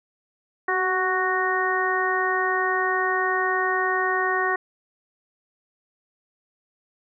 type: harmonic tone with a mistuned harmonic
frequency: 370.3 Hz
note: F#4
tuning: 1 cent sharp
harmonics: 1 / 2 / 3 / 4 / 5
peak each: -27 / -28 / -26 / -29 / -25 dBFS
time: 0.68-4.56 s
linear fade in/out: 5 ms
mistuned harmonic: 1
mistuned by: +30 cents
effects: none